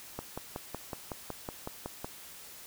click train, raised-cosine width 1 ms, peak -22 dBFS, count 11, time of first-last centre 0.19-2.045 s, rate 5.39 Hz, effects white hiss -49 dBFS RMS until 2.66 s

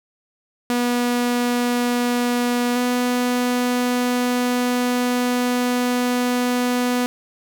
sawtooth tone pair in turn, 243.2 / 246.7 Hz, B3 / B3, -26 / -2 cents, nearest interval unison, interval 24 cents, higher second, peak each -14 dBFS, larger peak neither, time 0.7-2.76 / 2.76-7.06 s, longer second, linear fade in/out 0 ms, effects none

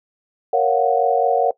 sine chord, Gb major seventh, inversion first, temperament equal with one note detuned, 466.2 / 554.4 / 695.2 / 740 Hz, Bb4 / Db5 / F5 / Gb5, 0 / 0 / -8 / 0 cents, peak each -19 / -20 / -21 / -18 dBFS, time 0.53-1.51 s, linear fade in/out 5 ms, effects noise-tail reverb RT60 0.1 s tail -19 dB re dry

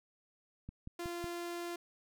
click train, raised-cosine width 5 ms, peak -32 dBFS, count 4, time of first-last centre 0.69-1.242 s, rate 5.43 Hz
sawtooth tone, 345.6 Hz, F4, 18 cents flat, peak -35 dBFS, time 0.99-1.76 s, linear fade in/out 5 ms
effects none

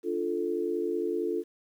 sine chord, D minor, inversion none, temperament equal, 293.7 / 349.2 / 440 Hz, D4 / F4 / A4, 0 / 0 / 0 cents, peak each -35 / -30 / -31 dBFS, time 0.03-1.44 s, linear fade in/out 50 ms, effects 10-bit

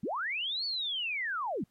sine linear two-way sweep, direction up then down, 144.6 to 4518 to 144.6 Hz, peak -31 dBFS, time 0.03-1.64 s, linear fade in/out 5 ms, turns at 0.65 s, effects pink hiss -75 dBFS RMS until 1.7 s + AAC 48 kbps

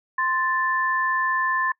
sine tone pair together, 1044.9 / 1760 Hz, C6 / A6, -3 / 0 cents, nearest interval major sixth, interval 903 cents, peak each -23 dBFS, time 0.18-1.72 s, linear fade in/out 5 ms, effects noise-tail reverb RT60 0.1 s tail -24 dB re dry

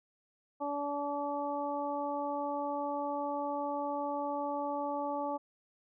harmonic tone, 287.5 Hz, D4, 37 cents flat, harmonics 1 / 2 / 3 / 4, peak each -39 / -37 / -36 / -42 dBFS, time 0.6-5.38 s, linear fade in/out 20 ms, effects none

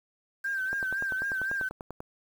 sine tone with vibrato, 1568 Hz, G6, in tune, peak -28 dBFS, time 0.44-1.69 s, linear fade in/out 10 ms, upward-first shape sine, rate 3.9 Hz, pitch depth 52 cents each way
click train, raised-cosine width 1 ms, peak -24 dBFS, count 14, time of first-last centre 0.73-2.005 s, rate 10.2 Hz
effects 8-bit

